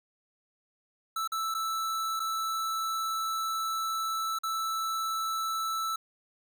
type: tone with dropouts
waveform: square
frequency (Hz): 1318.5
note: E6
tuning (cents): 0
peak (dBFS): -30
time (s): 1.16-5.96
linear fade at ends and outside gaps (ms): 5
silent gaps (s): 1.276-1.319 / 1.542-1.547 / 2.196-2.2 / 4.388-4.434
effects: none